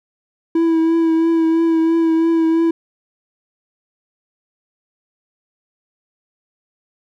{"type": "tone with vibrato", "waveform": "triangle", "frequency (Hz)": 327.8, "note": "E4", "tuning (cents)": -10, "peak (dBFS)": -10, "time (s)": [0.55, 2.71], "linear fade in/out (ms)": 5, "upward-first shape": "triangle", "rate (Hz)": 3, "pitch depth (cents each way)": 28, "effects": []}